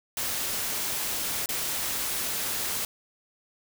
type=noise with dropouts; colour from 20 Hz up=white; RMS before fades=-30 dBFS; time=0.17-2.85 s; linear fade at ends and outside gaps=2 ms; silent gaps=1.46-1.489 s; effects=none